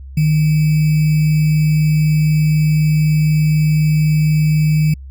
sine tone with sample-and-hold, 154 Hz, D#3, 17 cents flat, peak -10 dBFS, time 0.17-4.94 s, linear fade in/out 5 ms, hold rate 2450 Hz, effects added 67 Hz sine -30 dBFS peak until 5.1 s

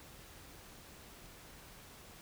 silence, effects pink hiss -55 dBFS RMS until 2.21 s

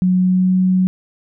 sine tone with pitch glide, 183.3 to 185.32 Hz, F#3 to F#3, -16 to +3 cents, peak -11 dBFS, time 0.02-0.87 s, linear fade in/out 0 ms, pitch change +19 cents, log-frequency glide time 0.15-0.56 s, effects none

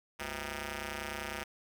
5% pulse ring-modulated tone, 146 Hz, D3, 10 cents flat, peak -23 dBFS, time 0.19-1.44 s, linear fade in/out 10 ms, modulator 1080 Hz, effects none

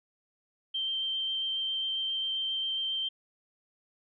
sine tone with vibrato, 3136 Hz, G7, in tune, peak -29 dBFS, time 0.74-3.09 s, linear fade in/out 10 ms, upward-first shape triangle, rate 7.4 Hz, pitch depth 9 cents each way, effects none

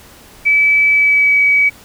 sine tone with pitch glide, 2300 to 2274 Hz, D7 to C#7, -37 to +44 cents, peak -8 dBFS, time 0.45-1.7 s, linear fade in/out 20 ms, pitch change -19 cents, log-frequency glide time 0.9-1.42 s, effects pink hiss -41 dBFS RMS until 1.84 s

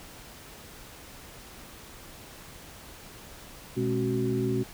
sine tone cluster, 123.5 / 209.6 / 269.5 / 372.6 Hz, B2 / G#3 / C#4 / F#4, 0 / +16 / -49 / +12 cents, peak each -30 / -32 / -31 / -29 dBFS, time 3.76-4.64 s, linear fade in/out 20 ms, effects pink hiss -47 dBFS RMS until 4.73 s

